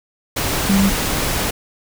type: tone in noise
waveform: sine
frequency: 196 Hz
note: G3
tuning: in tune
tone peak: -12 dBFS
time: 0.69-0.9 s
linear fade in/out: 10 ms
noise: pink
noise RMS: -20 dBFS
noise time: 0.36-1.51 s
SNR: +5 dB
effects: none